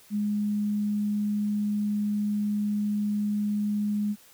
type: tone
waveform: sine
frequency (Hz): 207.7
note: G#3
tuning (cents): 0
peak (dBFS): -24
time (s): 0.1-4.16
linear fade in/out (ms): 50
effects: white hiss -55 dBFS RMS until 4.33 s